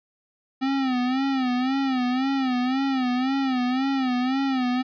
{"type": "tone with vibrato", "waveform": "square", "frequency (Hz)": 260, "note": "C4", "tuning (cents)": -11, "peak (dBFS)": -22, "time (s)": [0.61, 4.83], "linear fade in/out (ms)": 20, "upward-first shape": "sine", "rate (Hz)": 1.9, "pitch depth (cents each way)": 91, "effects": ["resampled to 11025 Hz"]}